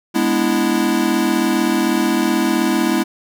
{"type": "chord", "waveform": "square", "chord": "E dominant seventh", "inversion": "first", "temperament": "equal", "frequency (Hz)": [207.7, 246.9, 293.7, 329.6], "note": ["G#3", "B3", "D4", "E4"], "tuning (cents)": [0, 0, 0, 0], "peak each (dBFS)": [-22, -21, -23, -19], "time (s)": [0.14, 3.04], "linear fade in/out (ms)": 20, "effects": []}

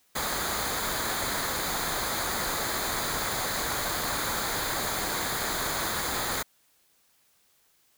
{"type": "noise with comb filter", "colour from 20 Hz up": "pink", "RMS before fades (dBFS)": -30, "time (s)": [0.15, 6.43], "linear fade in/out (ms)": 10, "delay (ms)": 0.36, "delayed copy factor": -0.65, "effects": ["white hiss -66 dBFS RMS until 7.97 s"]}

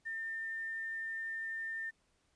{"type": "tone with quantisation", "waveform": "sine", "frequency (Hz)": 1803, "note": "A6", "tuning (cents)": 42, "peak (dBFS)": -37, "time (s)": [0.05, 1.91], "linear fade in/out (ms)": 20, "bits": 11, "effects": ["pink hiss -75 dBFS RMS until 2.35 s", "resampled to 22050 Hz"]}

